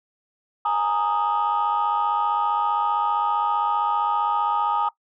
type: chord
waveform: sine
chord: Ab suspended second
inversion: none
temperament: equal with one note detuned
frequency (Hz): 830.6 / 925.9 / 1244.5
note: Ab5 / Bb5 / Eb6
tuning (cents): 0 / -12 / 0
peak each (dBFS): -23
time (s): 0.65-4.89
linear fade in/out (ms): 5
effects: noise-tail reverb RT60 0.1 s tail -19 dB re dry + tanh soft clip ceiling -14 dBFS